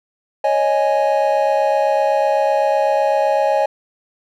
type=chord; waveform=triangle; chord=C# suspended second; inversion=none; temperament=equal; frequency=554.4 / 622.3 / 830.6 Hz; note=C#5 / D#5 / G#5; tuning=0 / 0 / 0 cents; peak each=-16 dBFS; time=0.44-3.66 s; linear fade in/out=5 ms; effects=none